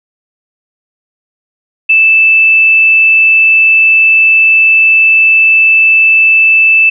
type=tone; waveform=sine; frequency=2637 Hz; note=E7; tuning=in tune; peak=-3 dBFS; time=1.89-6.9 s; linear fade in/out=10 ms; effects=none